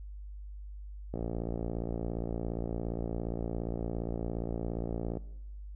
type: click train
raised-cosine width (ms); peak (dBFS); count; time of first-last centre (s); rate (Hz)
2; -22; 232; 1.14-5.171; 57.3
effects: noise-tail reverb RT60 0.9 s tail -19 dB re dry + added 50 Hz sine -41 dBFS peak until 5.75 s